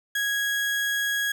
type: tone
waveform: 35% pulse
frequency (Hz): 1655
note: G#6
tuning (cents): -6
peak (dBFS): -22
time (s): 0.15-1.32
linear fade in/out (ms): 5
effects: none